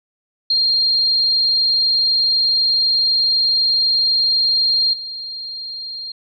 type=tone with level steps; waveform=sine; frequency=4208 Hz; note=C8; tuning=9 cents sharp; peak=-13 / -26 dBFS; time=0.5-6.12 s; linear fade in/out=5 ms; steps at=4.93 s; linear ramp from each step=5 ms; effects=none